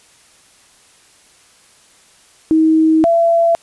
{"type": "tone pair in turn", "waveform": "sine", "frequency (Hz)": [317.7, 673.2], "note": ["D#4", "E5"], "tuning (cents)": [36, 36], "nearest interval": "octave + minor second", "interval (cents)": 1300, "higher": "second", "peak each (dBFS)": [-8, -9], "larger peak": "first", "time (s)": [[2.51, 3.04], [3.04, 3.55]], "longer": "first", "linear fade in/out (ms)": 0, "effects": ["white hiss -49 dBFS RMS until 3.62 s", "resampled to 24000 Hz"]}